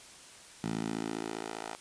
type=tone with high-pass filter sweep; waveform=10% pulse; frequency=55 Hz; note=A1; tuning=in tune; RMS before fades=-37 dBFS; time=0.64-1.75 s; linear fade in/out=0 ms; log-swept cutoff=170 to 630 Hz; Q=1.6; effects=white hiss -52 dBFS RMS until 1.8 s + resampled to 22050 Hz